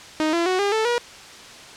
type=tone with pitch steps; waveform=sawtooth; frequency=311.1 / 339.3 / 370 / 403.4 / 440 / 479.8 Hz; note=D#4 / F4 / F#4 / G4 / A4 / A#4; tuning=0 / -50 / 0 / +50 / 0 / +50 cents; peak=-15 dBFS; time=0.2-0.98 s; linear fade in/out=0 ms; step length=130 ms; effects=white hiss -41 dBFS RMS until 1.76 s + low-pass 6000 Hz 12 dB/octave